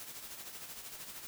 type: noise with tremolo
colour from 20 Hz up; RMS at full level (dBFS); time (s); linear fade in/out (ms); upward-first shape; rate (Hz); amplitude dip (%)
white; -45; 0-1.27; 0; sine; 13; 50
effects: none